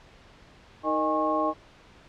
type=tone cluster; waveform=sine; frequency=313.3 / 463 / 616 / 817 / 1090 Hz; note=D#4 / A#4 / D#5 / G#5 / C#6; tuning=+12 / -12 / -17 / -29 / -29 cents; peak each=-29 / -35 / -28 / -31 / -27 dBFS; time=0.83-1.54 s; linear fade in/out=50 ms; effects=pink hiss -53 dBFS RMS until 2.08 s + low-pass 4000 Hz 12 dB/octave